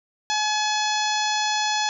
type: harmonic tone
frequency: 850 Hz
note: G#5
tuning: 40 cents sharp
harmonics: 1 / 2 / 3 / 4 / 5 / 6 / 7 / 8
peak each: -24 / -29 / -32 / -29 / -31 / -32 / -32 / -36 dBFS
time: 0.3-1.89 s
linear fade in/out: 0 ms
effects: none